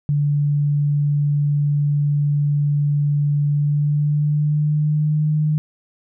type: tone with pitch glide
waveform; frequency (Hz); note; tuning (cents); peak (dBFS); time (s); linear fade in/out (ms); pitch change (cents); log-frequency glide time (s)
sine; 145.5 to 152.56; D3 to D#3; -16 to -34; -15; 0.09-5.58; 0; +82; 3.48-5.3
effects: none